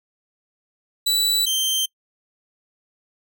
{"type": "tone pair in turn", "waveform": "sawtooth", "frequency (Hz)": [3951, 3136], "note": ["B7", "G7"], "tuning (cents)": [0, 0], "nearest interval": "major third", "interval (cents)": 400, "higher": "first", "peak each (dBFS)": [-14, -16], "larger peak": "first", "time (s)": [[1.06, 1.46], [1.46, 1.86]], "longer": "neither", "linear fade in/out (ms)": 10, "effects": ["noise-tail reverb RT60 0.1 s tail -24 dB re dry"]}